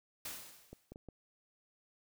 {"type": "noise with exponential decay", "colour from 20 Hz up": "white", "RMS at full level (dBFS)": -41, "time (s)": [0.25, 0.94], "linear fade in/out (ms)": 5, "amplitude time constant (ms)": 150}
{"type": "clicks", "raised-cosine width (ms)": 2, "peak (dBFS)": -35, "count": 4, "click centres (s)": [0.73, 0.92, 0.959, 1.087]}
{"effects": []}